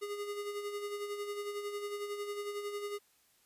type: tone with tremolo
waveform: square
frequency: 410 Hz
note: G#4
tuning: 22 cents flat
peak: -36 dBFS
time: 0.01-2.99 s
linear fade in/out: 20 ms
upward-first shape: sine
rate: 11 Hz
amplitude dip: 50%
effects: white hiss -69 dBFS RMS until 3.45 s + resampled to 32000 Hz